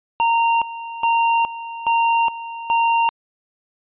square tone with tremolo, 924 Hz, A#5, 16 cents flat, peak -15 dBFS, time 0.2-3.09 s, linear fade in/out 0 ms, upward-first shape square, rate 1.2 Hz, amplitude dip 80%, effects resampled to 8000 Hz

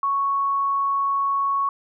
sine tone, 1108.7 Hz, C#6, in tune, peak -19 dBFS, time 0.03-1.69 s, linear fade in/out 2 ms, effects none

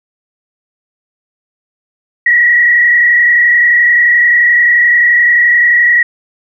sine tone with frequency modulation, 1920 Hz, B6, 49 cents flat, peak -5 dBFS, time 2.26-6.03 s, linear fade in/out 5 ms, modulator 31.5 Hz, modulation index 1.4, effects none

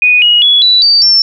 sine tone with pitch steps, 2477 / 2895 / 3384 / 3955 / 4622 / 5402 Hz, D#7 / F#7 / G#7 / B7 / D8 / E8, -8 / -38 / +32 / +2 / -28 / +42 cents, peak -4 dBFS, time 0.02-1.22 s, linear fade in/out 2 ms, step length 200 ms, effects none

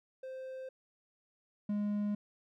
triangle tone pair in turn, 522 / 206.8 Hz, C5 / G#3, -4 / -7 cents, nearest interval octave + major third, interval 1603 cents, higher first, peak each -39 / -29 dBFS, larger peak second, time 0.23-0.69 / 1.69-2.15 s, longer neither, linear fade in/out 5 ms, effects none

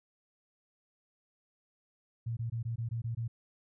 sine tone bursts, 115.7 Hz, A#2, 13 cents flat, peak -32 dBFS, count 8, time 2.26-3.28 s, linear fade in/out 10 ms, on 110 ms, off 20 ms, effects none

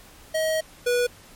square tone pair in turn, 634 / 487.2 Hz, D#5 / B4, +32 / -24 cents, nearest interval perfect fourth, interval 456 cents, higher first, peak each -22 / -20 dBFS, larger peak second, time 0.34-0.61 / 0.86-1.07 s, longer first, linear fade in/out 10 ms, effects pink hiss -49 dBFS RMS until 1.35 s + MP3 64 kbps

